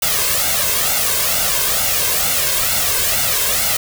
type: noise with flanger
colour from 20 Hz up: white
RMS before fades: -17 dBFS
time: 0.02-3.77 s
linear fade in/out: 5 ms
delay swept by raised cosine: 1.4 to 1.91 ms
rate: 2.2 Hz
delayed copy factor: +0.7
effects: none